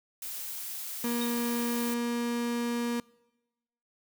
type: noise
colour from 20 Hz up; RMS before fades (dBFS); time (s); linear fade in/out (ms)
blue; -38; 0.22-1.94; 2
type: tone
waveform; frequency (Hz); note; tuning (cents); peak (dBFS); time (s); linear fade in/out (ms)
35% pulse; 237.5; A#3; +33; -27; 1.04-3; 2
type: tone with exponential decay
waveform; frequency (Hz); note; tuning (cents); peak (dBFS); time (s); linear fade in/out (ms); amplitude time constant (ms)
triangle; 3729; A#7; 0; -32; 1.21-1.38; 5; 36
effects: noise-tail reverb RT60 1.0 s tail -24 dB re dry